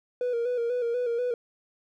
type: tone with vibrato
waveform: triangle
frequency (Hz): 480.8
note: B4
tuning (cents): -46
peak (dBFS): -22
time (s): 0.21-1.34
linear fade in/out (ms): 2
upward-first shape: square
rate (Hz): 4.1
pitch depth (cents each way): 47
effects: tanh soft clip ceiling -20 dBFS